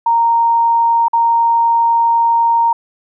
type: tone with dropouts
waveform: sine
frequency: 928 Hz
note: A#5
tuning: 8 cents flat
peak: -9 dBFS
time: 0.06-2.73 s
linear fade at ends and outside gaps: 5 ms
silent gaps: 1.083-1.132 s
effects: none